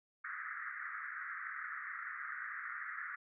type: band-pass noise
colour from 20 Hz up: white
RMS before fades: -44 dBFS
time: 0.24-3.16 s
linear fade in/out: 10 ms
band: 1200 to 2000 Hz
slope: 96 dB/octave
effects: none